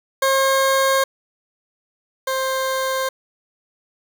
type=tone pair in turn; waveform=20% pulse; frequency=537 / 526.9 Hz; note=C5 / C5; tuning=+45 / +12 cents; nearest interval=unison; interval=33 cents; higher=first; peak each=-10 / -15 dBFS; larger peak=first; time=0.22-1.04 / 2.27-3.09 s; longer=neither; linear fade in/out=5 ms; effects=7-bit